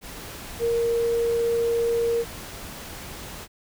sine tone in noise, 466.2 Hz, A#4, in tune, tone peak -20 dBFS, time 0.59-2.25 s, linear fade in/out 50 ms, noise pink, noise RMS -38 dBFS, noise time 0.01-3.48 s, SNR +15 dB, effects none

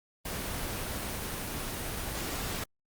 pink noise, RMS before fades -35 dBFS, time 0.25-2.64 s, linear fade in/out 5 ms, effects Opus 24 kbps

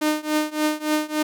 sawtooth tone with tremolo, 305.1 Hz, D#4, 34 cents flat, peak -13 dBFS, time 0.01-1.23 s, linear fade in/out 10 ms, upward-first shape triangle, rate 3.5 Hz, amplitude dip 95%, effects none

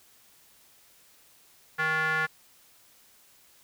square tone with band-pass filter, 157.5 Hz, D#3, 21 cents sharp, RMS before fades -27 dBFS, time 1.78-2.27 s, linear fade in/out 20 ms, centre 1600 Hz, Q 5, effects white hiss -59 dBFS RMS until 3.63 s

